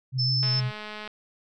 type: tone with vibrato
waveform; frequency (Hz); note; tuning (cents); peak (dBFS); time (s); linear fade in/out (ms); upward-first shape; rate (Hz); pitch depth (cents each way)
sine; 127.9; C3; -39; -24; 0.12-0.72; 50; sine; 7.1; 37
type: tone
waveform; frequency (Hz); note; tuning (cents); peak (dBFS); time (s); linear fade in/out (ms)
sine; 5274; E8; 0; -24; 0.18-0.61; 20
type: click train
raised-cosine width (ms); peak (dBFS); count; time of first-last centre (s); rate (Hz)
0.3; -22; 138; 0.43-1.076; 212
effects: none